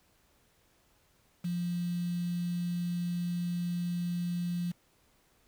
sine tone with quantisation, 174.61 Hz, F3, in tune, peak -30 dBFS, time 1.44-4.72 s, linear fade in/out 10 ms, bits 8, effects pink hiss -68 dBFS RMS until 5.47 s

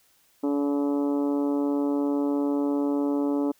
harmonic tone, 142.9 Hz, D3, 47 cents flat, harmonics 2 / 3 / 4 / 5 / 6 / 7 / 8 / 9, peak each -23 / -31 / -34 / -43 / -39 / -44 / -47 / -48 dBFS, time 0.43-3.52 s, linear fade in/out 10 ms, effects white hiss -63 dBFS RMS until 3.59 s

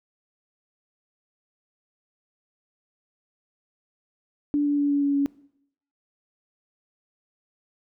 sine tone with pitch steps, 290.9 / 288.9 / 286.9 / 284.9 / 282.9 / 281 Hz, D4 / D4 / D4 / C#4 / C#4 / C#4, -16 / -28 / -40 / +48 / +35 / +24 cents, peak -19 dBFS, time 4.54-5.26 s, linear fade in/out 0 ms, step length 120 ms, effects noise-tail reverb RT60 0.7 s tail -21 dB re dry

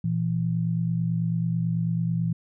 sine tone pair together, 118.6 / 167.73 Hz, A#2 / E3, +30 / +30 cents, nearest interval tritone, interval 600 cents, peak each -27 / -24 dBFS, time 0.04-2.33 s, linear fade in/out 5 ms, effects none

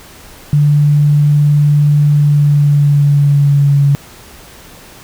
sine tone with pitch glide, 146.83 to 141.34 Hz, D3 to C#3, 0 to +34 cents, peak -6 dBFS, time 0.53-3.95 s, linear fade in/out 0 ms, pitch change -66 cents, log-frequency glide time 2.12-3.83 s, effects pink hiss -37 dBFS RMS until 5.03 s

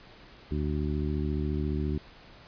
harmonic tone, 74.4 Hz, D2, 23 cents sharp, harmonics 1 / 2 / 3 / 4 / 5, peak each -30 / -33 / -35 / -36 / -37 dBFS, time 0.51-1.98 s, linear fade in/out 5 ms, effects pink hiss -52 dBFS RMS until 2.47 s + resampled to 11025 Hz

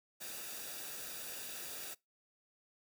white noise with comb filter, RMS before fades -45 dBFS, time 0.2-1.95 s, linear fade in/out 20 ms, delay 0.95 ms, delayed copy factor -0.55, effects noise-tail reverb RT60 0.2 s tail -23 dB re dry

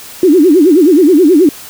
sine tone with vibrato, 329.6 Hz, E4, in tune, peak -3 dBFS, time 0.23-1.49 s, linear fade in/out 2 ms, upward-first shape sine, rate 9.4 Hz, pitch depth 260 cents each way, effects white hiss -31 dBFS RMS until 1.69 s

